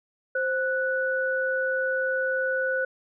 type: tone pair together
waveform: sine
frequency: 523.3 / 1480 Hz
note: C5 / F#6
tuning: 0 / 0 cents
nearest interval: octave + tritone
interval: 1800 cents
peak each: -26 dBFS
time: 0.35-2.85 s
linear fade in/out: 5 ms
effects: none